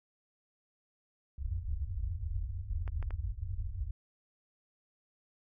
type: low-pass noise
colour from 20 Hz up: white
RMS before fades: -36 dBFS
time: 1.38-3.91 s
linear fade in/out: 5 ms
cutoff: 100 Hz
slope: 96 dB/octave
type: clicks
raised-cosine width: 0.5 ms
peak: -31 dBFS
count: 3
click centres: 2.878 / 3.027 / 3.107 s
effects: none